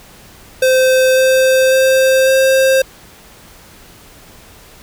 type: tone with pitch steps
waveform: square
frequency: 518 / 521.9 / 525.8 / 529.8 Hz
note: C5 / C5 / C5 / C5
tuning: -17 / -4 / +8 / +22 cents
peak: -9 dBFS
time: 0.62-2.82 s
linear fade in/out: 5 ms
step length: 550 ms
effects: pink hiss -41 dBFS RMS until 4.82 s